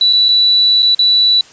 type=tone with dropouts; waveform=sine; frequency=3951 Hz; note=B7; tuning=in tune; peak=-7 dBFS; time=0.01-1.41 s; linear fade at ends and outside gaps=2 ms; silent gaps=0.128-0.132 / 0.285-0.289 / 0.823-0.828 / 0.948-0.991 s; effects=white hiss -41 dBFS RMS until 1.52 s + resampled to 16000 Hz